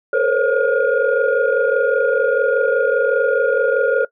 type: tone cluster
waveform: sine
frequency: 439.6 / 481.1 / 527 / 552 / 1425 Hz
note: A4 / B4 / C5 / C#5 / F6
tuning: -2 / -45 / +12 / -7 / +34 cents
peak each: -19 dBFS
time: 0.13-4.05 s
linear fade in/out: 5 ms
effects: noise-tail reverb RT60 0.1 s tail -20 dB re dry + tanh soft clip ceiling -5 dBFS